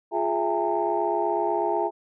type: tone cluster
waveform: sine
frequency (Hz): 349.4 / 417.6 / 664 / 813 / 909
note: F4 / G#4 / E5 / G#5 / A#5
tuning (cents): +1 / +10 / +12 / -37 / -44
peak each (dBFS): -28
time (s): 0.11-1.91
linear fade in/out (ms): 50
effects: tanh soft clip ceiling -11 dBFS